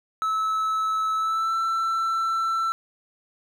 triangle tone with pitch glide, 1301 to 1336.8 Hz, E6 to E6, -23 to +24 cents, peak -20 dBFS, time 0.22-2.72 s, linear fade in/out 0 ms, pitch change +47 cents, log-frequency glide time 1.15-1.56 s, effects none

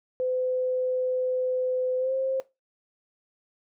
sine tone with pitch glide, 509 to 529.1 Hz, C5 to C5, -48 to +19 cents, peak -24 dBFS, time 0.2-2.4 s, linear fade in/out 0 ms, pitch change +67 cents, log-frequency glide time 1.98-2.13 s, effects noise-tail reverb RT60 0.2 s tail -17 dB re dry

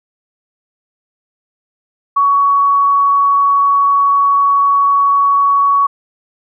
sine tone, 1122 Hz, C#6, 21 cents sharp, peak -8 dBFS, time 2.16-5.87 s, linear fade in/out 10 ms, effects none

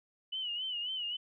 sine tone with vibrato, 2960 Hz, F#7, in tune, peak -34 dBFS, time 0.32-1.17 s, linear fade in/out 10 ms, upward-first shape sine, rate 3.7 Hz, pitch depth 83 cents each way, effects none

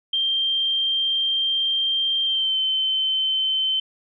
sine tone with pitch glide, 3169 to 3079 Hz, G7 to G7, +18 to -32 cents, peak -19 dBFS, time 0.13-3.8 s, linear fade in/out 5 ms, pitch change -50 cents, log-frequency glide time 2.24-2.58 s, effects none

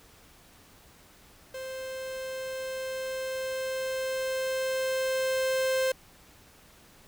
45% pulse tone with level ramp, 523.3 Hz, C5, in tune, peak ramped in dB -36 to -24 dBFS, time 1.54-5.92 s, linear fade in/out 5 ms, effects pink hiss -56 dBFS RMS until 7.07 s

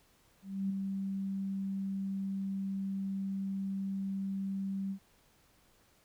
sine tone with ADSR envelope, 194.5 Hz, G3, 13 cents flat, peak -29 dBFS, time 0.42-4.99 s, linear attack 280 ms, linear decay 6 ms, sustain -4 dB, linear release 80 ms, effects pink hiss -67 dBFS RMS until 6.04 s

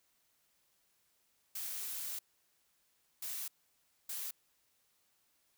blue noise bursts at uneven times, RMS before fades -41 dBFS, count 3, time 1.55-2.19 / 3.22-3.48 / 4.09-4.31 s, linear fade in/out 5 ms, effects white hiss -75 dBFS RMS until 5.57 s

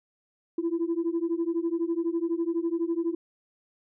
sine beating tone pair, 329.6 / 341.6 Hz, E4 / F4, 0 / -38 cents, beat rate 12 Hz, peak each -27 dBFS, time 0.58-3.15 s, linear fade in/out 5 ms, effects tanh soft clip ceiling -20 dBFS

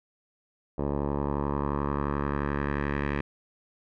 10% pulse tone with low-pass filter sweep, 71.4 Hz, D2, 48 cents flat, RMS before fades -29 dBFS, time 0.78-3.21 s, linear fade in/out 5 ms, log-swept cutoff 710 to 2100 Hz, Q 2.4, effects none

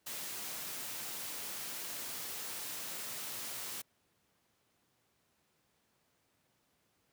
white noise, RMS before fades -42 dBFS, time 0.06-3.82 s, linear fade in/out 10 ms, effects pink hiss -75 dBFS RMS until 7.12 s + high-pass 100 Hz 12 dB/octave

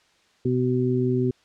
harmonic tone, 125.9 Hz, B2, 34 cents sharp, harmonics 1 / 2 / 3, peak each -24 / -24 / -24 dBFS, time 0.45-1.31 s, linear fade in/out 5 ms, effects white hiss -61 dBFS RMS until 1.44 s + low-pass 5000 Hz 12 dB/octave

